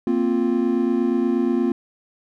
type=chord; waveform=triangle; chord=Bb suspended second; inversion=none; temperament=equal; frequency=233.1 / 261.6 / 349.2 Hz; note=Bb3 / C4 / F4; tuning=0 / 0 / 0 cents; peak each=-20 dBFS; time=0.07-1.72 s; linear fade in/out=2 ms; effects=none